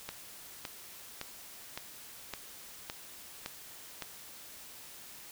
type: click train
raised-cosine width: 0.2 ms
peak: -20 dBFS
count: 8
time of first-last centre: 0.09-4.023 s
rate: 1.78 Hz
effects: white hiss -50 dBFS RMS until 5.31 s